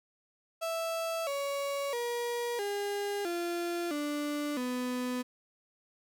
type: tone with pitch steps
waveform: 35% pulse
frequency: 659.3 / 560.8 / 477.1 / 405.8 / 345.2 / 293.7 / 249.8 Hz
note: E5 / C#5 / A#4 / G#4 / F4 / D4 / B3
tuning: 0 / +20 / +40 / -40 / -20 / 0 / +20 cents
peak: -30 dBFS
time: 0.61-5.23 s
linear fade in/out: 20 ms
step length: 660 ms
effects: none